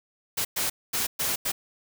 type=noise bursts at uneven times; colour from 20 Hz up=white; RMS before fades=-27 dBFS; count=5; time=0.37-0.45 / 0.56-0.7 / 0.93-1.07 / 1.19-1.36 / 1.45-1.52 s; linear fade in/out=10 ms; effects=none